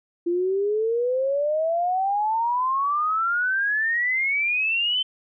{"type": "exponential sweep", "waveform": "sine", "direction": "up", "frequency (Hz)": [339.8, 3090], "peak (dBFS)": -20, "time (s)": [0.26, 5.03], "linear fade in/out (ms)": 10, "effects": []}